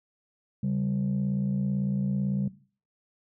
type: tone pair together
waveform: sine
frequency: 138.03 / 196 Hz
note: C#3 / G3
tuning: -7 / 0 cents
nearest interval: tritone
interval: 607 cents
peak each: -26 / -26 dBFS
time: 0.63-2.48 s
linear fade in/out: 5 ms
effects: noise-tail reverb RT60 0.4 s tail -17 dB re dry + tanh soft clip ceiling -21 dBFS